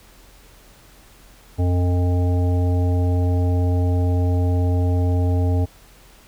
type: harmonic tone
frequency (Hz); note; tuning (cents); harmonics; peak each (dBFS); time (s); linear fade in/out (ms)
89.1; F2; +35; 1 / 3 / 5 / 7 / 9; -16 / -26 / -30 / -33 / -35; 1.58-5.66; 20
effects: added 43 Hz sine -50 dBFS peak until 6.27 s + pink hiss -50 dBFS RMS until 6.27 s